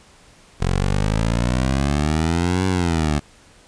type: exponential two-way sweep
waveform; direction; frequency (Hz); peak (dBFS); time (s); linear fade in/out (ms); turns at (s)
15% pulse; up then down; 43.65 to 95 to 71.9; -11; 0.6-3.2; 20; 2.67
effects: pink hiss -50 dBFS RMS until 3.67 s + resampled to 22050 Hz